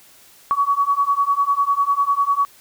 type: beating tone pair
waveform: sine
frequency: 1123 / 1133 Hz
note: C#6 / C#6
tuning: +22 / +37 cents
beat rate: 10 Hz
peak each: -19 / -18 dBFS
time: 0.51-2.45 s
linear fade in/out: 0 ms
effects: white hiss -49 dBFS RMS until 2.6 s